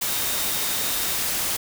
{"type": "tone in noise", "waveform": "sine", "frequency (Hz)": 3692, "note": "A#7", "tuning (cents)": -17, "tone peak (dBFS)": -35, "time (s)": [0.08, 1.16], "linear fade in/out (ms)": 10, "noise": "white", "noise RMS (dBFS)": -25, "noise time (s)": [0.01, 1.57], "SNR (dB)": -13, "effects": []}